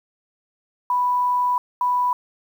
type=tone bursts at uneven times; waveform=sine; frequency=987.8 Hz; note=B5; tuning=in tune; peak=-17 dBFS; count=2; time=0.9-1.58 / 1.81-2.13 s; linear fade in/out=2 ms; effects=8-bit